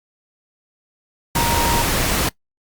sine tone in noise, 936 Hz, A#5, 7 cents sharp, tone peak -20 dBFS, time 1.36-1.82 s, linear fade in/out 5 ms, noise pink, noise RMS -19 dBFS, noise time 1.35-2.29 s, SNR -4 dB, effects noise-tail reverb RT60 0.1 s tail -22 dB re dry + Opus 48 kbps

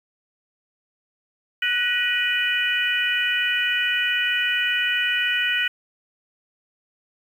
harmonic tone with a mistuned harmonic, 493.9 Hz, B4, in tune, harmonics 3 / 4 / 5 / 6, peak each -25 / -25 / -25 / -25 dBFS, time 1.62-5.68 s, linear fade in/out 5 ms, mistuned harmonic 4, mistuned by -63 cents, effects 8-bit

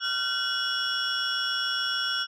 sine tone cluster, 1387 / 1514 / 2915 / 3370 / 5480 Hz, F6 / F#6 / F#7 / G#7 / F8, -12 / +39 / -26 / +25 / -34 cents, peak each -31 dBFS, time 0-2.27 s, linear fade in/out 50 ms, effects tanh soft clip ceiling -19 dBFS

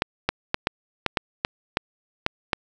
clicks, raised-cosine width 0.3 ms, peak -4 dBFS, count 10, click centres 0.021 / 0.29 / 0.544 / 0.671 / 1.063 / 1.172 / 1.449 / 1.771 / 2.264 / 2.532 s, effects none

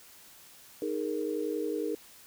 sine chord, D# suspended fourth, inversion none, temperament equal, 311.1 / 415.3 / 466.2 Hz, D#4 / G#4 / A#4, 0 / 0 / 0 cents, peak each -34 dBFS, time 0.82-1.95 s, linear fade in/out 2 ms, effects white hiss -54 dBFS RMS until 2.26 s

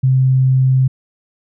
sine tone, 130.81 Hz, C3, in tune, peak -9 dBFS, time 0.03-0.88 s, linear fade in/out 10 ms, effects none

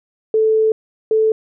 sine tone pair in turn, 438.5 / 438.5 Hz, A4 / A4, -6 / -6 cents, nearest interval unison, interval 0 cents, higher neither, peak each -11 / -11 dBFS, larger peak neither, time 0.34-0.72 / 1.11-1.32 s, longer first, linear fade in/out 2 ms, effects none

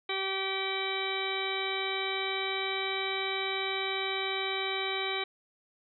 harmonic tone, 385.7 Hz, G4, 28 cents flat, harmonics 1 / 2 / 3 / 4 / 5 / 6 / 8 / 9 / 10, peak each -36 / -39 / -40 / -44 / -42 / -35 / -40 / -47 / -37 dBFS, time 0.09-5.24 s, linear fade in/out 5 ms, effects none

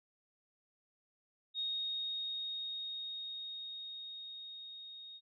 sine tone with level ramp, 3729 Hz, A#7, in tune, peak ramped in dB -34 to -48 dBFS, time 1.54-5.21 s, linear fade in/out 50 ms, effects none

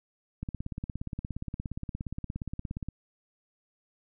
click train, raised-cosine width 5 ms, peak -22 dBFS, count 43, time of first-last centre 0.43-2.886 s, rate 17.1 Hz, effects none

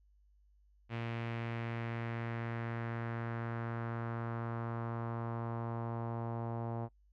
sawtooth tone with low-pass filter sweep, 116 Hz, A#2, 8 cents flat, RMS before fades -39 dBFS, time 0.89-6.89 s, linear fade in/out 50 ms, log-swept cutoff 2600 to 820 Hz, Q 2, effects noise-tail reverb RT60 0.1 s tail -23 dB re dry + added 50 Hz sine -64 dBFS peak until 7.12 s

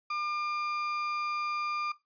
35% pulse tone, 1200 Hz, D6, 37 cents sharp, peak -29 dBFS, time 0.1-1.92 s, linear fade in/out 5 ms, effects noise-tail reverb RT60 0.2 s tail -17 dB re dry + resampled to 11025 Hz

